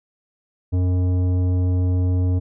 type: tone with tanh clipping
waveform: sine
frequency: 90.7 Hz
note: F#2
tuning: 34 cents flat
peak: -18 dBFS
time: 0.72-2.4 s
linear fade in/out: 20 ms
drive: 12 dB
effects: none